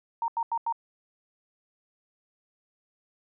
sine tone bursts, 924 Hz, A#5, 16 cents flat, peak -25 dBFS, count 4, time 0.22-0.725 s, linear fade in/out 2 ms, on 61 ms, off 87 ms, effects none

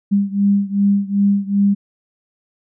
sine beating tone pair, 199.4 / 202 Hz, G3 / G#3, +30 / -48 cents, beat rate 2.6 Hz, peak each -15 / -17 dBFS, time 0.11-1.75 s, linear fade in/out 20 ms, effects none

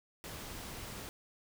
pink noise, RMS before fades -45 dBFS, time 0.24-1.09 s, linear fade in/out 0 ms, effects none

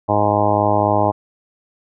harmonic tone, 103.83 Hz, G#2, in tune, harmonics 1 / 2 / 3 / 4 / 5 / 6 / 7 / 8 / 9 / 10, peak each -22 / -26 / -23 / -26 / -25 / -19 / -24 / -19 / -24 / -25 dBFS, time 0.08-1.12 s, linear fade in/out 20 ms, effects none

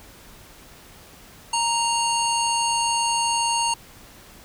harmonic tone with a mistuned harmonic, 932.3 Hz, A#5, in tune, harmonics 1 / 3 / 5 / 7 / 9 / 10, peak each -22 / -27 / -29 / -30 / -32 / -32 dBFS, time 1.53-3.74 s, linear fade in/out 5 ms, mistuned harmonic 5, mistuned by -88 cents, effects pink hiss -47 dBFS RMS until 4.44 s

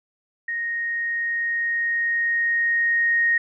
sine tone with level ramp, 1864.7 Hz, A#6, in tune, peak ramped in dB -24 to -16 dBFS, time 0.48-3.38 s, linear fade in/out 5 ms, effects none

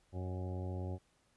harmonic tone with a mistuned harmonic, 91.9 Hz, F#2, 11 cents flat, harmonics 1 / 2 / 3 / 4 / 5 / 6 / 7 / 8 / 9, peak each -38 / -47 / -49 / -48 / -55 / -51 / -57 / -55 / -56 dBFS, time 0.12-0.99 s, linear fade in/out 50 ms, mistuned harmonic 7, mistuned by -44 cents, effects pink hiss -73 dBFS RMS until 1.36 s + resampled to 24000 Hz

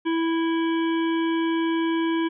harmonic tone with a mistuned harmonic, 329 Hz, E4, 3 cents flat, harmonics 1 / 3 / 5 / 7 / 9 / 10, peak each -21 / -31 / -35 / -38 / -40 / -41 dBFS, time 0.05-2.29 s, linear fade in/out 20 ms, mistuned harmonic 9, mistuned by +16 cents, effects none

